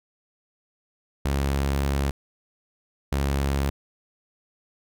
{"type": "tone pair in turn", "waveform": "sawtooth", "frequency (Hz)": [69.3, 69.3], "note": ["C#2", "C#2"], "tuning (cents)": [0, 0], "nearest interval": "unison", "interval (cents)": 0, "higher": "neither", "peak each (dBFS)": -18, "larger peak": "neither", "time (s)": [[1.25, 2.11], [3.12, 3.7]], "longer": "first", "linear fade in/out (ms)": 5, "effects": []}